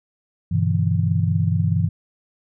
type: chord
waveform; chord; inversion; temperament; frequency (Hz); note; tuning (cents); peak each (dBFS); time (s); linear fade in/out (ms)
sine; E minor seventh; first; just; 98.89 / 123.61 / 148.33 / 164.81; G2 / B2 / D3 / E3; +16 / +2 / +18 / 0; -20 / -24 / -26 / -21; 0.51-1.89; 10
effects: none